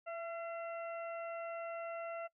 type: harmonic tone with a mistuned harmonic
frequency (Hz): 680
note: F5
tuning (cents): -46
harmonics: 1 / 2 / 3 / 4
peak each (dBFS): -41 / -47 / -53 / -54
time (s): 0.06-2.28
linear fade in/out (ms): 20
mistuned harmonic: 1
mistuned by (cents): -28
effects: noise-tail reverb RT60 0.1 s tail -23 dB re dry